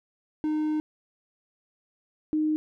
triangle / sine tone pair in turn, 306.9 / 308.1 Hz, D#4 / D#4, -24 / -17 cents, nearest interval unison, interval 7 cents, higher second, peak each -22 dBFS, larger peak neither, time 0.44-0.8 / 2.33-2.56 s, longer first, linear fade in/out 0 ms, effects none

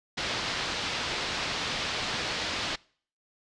white low-pass noise, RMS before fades -32 dBFS, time 0.17-2.76 s, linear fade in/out 10 ms, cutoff 4700 Hz, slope 24 dB/octave, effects noise-tail reverb RT60 0.5 s tail -24 dB re dry + resampled to 22050 Hz

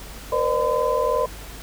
sine tone cluster, 475.5 / 518 / 600 / 1016 Hz, A#4 / C5 / D5 / B5, +34 / -17 / +37 / +49 cents, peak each -24 dBFS, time 0.32-1.26 s, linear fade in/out 5 ms, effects added 50 Hz sine -39 dBFS peak until 1.62 s + pink hiss -40 dBFS RMS until 1.62 s

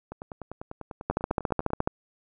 two click trains, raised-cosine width 1 ms, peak -23 / -10 dBFS, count 18 / 12, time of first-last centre 0.12-1.803 / 1.1-1.875 s, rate 10.1 / 14.2 Hz, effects none

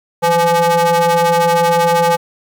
square ring-modulated tone, 171.6 Hz, F3, 30 cents flat, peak -8 dBFS, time 0.22-2.17 s, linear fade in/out 20 ms, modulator 680 Hz, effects 8-bit

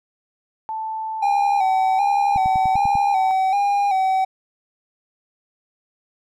sine tone, 880 Hz, A5, in tune, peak -24 dBFS, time 0.69-3.31 s, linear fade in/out 0 ms
triangle tone with vibrato, 784 Hz, G5, in tune, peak -14 dBFS, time 1.22-4.25 s, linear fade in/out 10 ms, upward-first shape square, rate 1.3 Hz, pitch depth 53 cents each way
click train, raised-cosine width 5 ms, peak -18 dBFS, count 7, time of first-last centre 2.36-2.954 s, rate 10.1 Hz
effects none

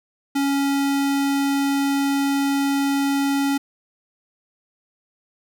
square tone, 278.4 Hz, C#4, 8 cents sharp, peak -19 dBFS, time 0.35-3.58 s, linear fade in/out 10 ms, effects none

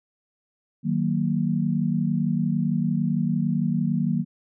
sine chord, D# minor, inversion none, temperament just, 155.56 / 186.68 / 233.3 Hz, D#3 / F#3 / A#3, 0 / +16 / +2 cents, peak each -25 dBFS, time 0.83-4.25 s, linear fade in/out 50 ms, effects none

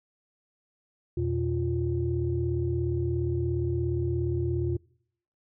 sine tone cluster, 84.8 / 121.9 / 349.4 Hz, E2 / B2 / F4, +50 / -22 / +1 cents, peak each -29 dBFS, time 1.17-4.77 s, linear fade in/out 5 ms, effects noise-tail reverb RT60 0.7 s tail -26 dB re dry + tanh soft clip ceiling -16 dBFS

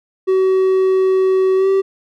triangle tone with pitch glide, 378 to 387.1 Hz, F#4 to G4, +37 to -22 cents, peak -9 dBFS, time 0.27-1.82 s, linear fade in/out 20 ms, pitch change +41 cents, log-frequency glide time 1.56-1.68 s, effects none

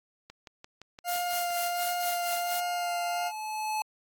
click train, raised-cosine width 0.2 ms, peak -28 dBFS, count 8, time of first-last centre 0.3-1.505 s, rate 5.81 Hz
40% pulse tone with vibrato, 703 Hz, F5, 11 cents sharp, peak -28 dBFS, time 1.04-3.32 s, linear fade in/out 50 ms, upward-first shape sine, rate 1.4 Hz, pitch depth 12 cents each way
blue noise with tremolo, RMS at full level -34 dBFS, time 1.08-2.6 s, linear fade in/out 0 ms, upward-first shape sine, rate 4.2 Hz, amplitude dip 70%
square tone with exponential growth, 861 Hz, A5, 38 cents flat, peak -28 dBFS, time 1.42-3.82 s, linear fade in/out 2 ms, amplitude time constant 520 ms
effects AAC 64 kbps

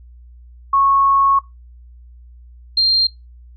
sine tone pair in turn, 1100 / 4187 Hz, C#6 / C8, -14 / 0 cents, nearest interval octave + major seventh, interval 2314 cents, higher second, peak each -11 dBFS, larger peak neither, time 0.73-1.39 / 2.77-3.07 s, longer first, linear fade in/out 5 ms, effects noise-tail reverb RT60 0.2 s tail -20 dB re dry + added 60 Hz sine -39 dBFS peak until 3.56 s

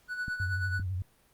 triangle tone with tremolo, 1480 Hz, F#6, in tune, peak -28 dBFS, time 0.08-0.83 s, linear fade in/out 50 ms, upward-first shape sine, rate 9.3 Hz, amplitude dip 60%
clicks, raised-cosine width 5 ms, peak -26 dBFS, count 2, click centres 0.282 / 0.797 s
sine tone with vibrato, 92.5 Hz, F#2, in tune, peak -30 dBFS, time 0.4-1.02 s, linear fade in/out 0 ms, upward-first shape sine, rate 12 Hz, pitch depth 85 cents each way
effects pink hiss -65 dBFS RMS until 1.33 s + Opus 48 kbps

